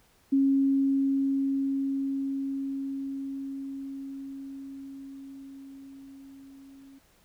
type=tone with level ramp; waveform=sine; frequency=272.9 Hz; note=C#4; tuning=27 cents flat; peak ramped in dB=-19 to -48 dBFS; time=0.32-6.99 s; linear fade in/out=10 ms; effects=pink hiss -63 dBFS RMS until 7.24 s